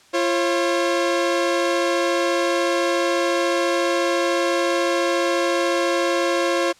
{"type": "tone pair together", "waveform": "sawtooth", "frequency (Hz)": [343.3, 542], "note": ["F4", "C#5"], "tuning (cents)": [-30, -39], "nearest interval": "minor sixth", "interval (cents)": 791, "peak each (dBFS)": -17, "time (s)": [0.13, 6.73], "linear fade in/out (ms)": 20, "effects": ["white hiss -52 dBFS RMS until 6.79 s", "low-pass 7000 Hz 12 dB/octave"]}